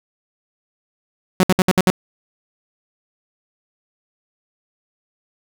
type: tone bursts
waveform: sawtooth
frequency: 185 Hz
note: F#3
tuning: in tune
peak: -7 dBFS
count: 6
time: 1.4-1.901 s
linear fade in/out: 0 ms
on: 31 ms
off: 63 ms
effects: none